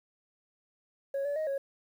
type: tone with pitch steps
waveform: sine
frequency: 552 / 574 / 625 / 551 Hz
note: C#5 / D5 / D#5 / C#5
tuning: -7 / -40 / +8 / -11 cents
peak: -27 dBFS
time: 1.14-1.58 s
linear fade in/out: 5 ms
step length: 110 ms
effects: tanh soft clip ceiling -28 dBFS + 10-bit